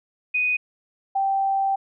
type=tone pair in turn; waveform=sine; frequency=2489 / 781 Hz; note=D#7 / G5; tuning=0 / -7 cents; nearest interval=octave + minor sixth; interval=2007 cents; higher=first; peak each=-19 dBFS; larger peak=neither; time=0.34-0.57 / 1.15-1.76 s; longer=second; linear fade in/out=10 ms; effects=none